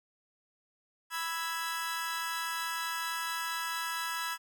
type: chord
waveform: sawtooth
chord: E major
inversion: second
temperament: equal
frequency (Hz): 987.8 / 1318.5 / 1661.2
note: B5 / E6 / G#6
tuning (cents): 0 / 0 / 0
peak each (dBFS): -34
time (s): 1.1-4.38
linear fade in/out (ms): 50
effects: none